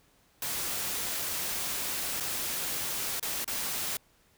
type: noise with dropouts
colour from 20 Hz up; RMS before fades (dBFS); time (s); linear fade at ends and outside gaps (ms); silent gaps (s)
white; -33; 0.42-3.97; 2; 2.201-2.206 / 3.197-3.227 / 3.445-3.477
effects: pink hiss -65 dBFS RMS until 4.37 s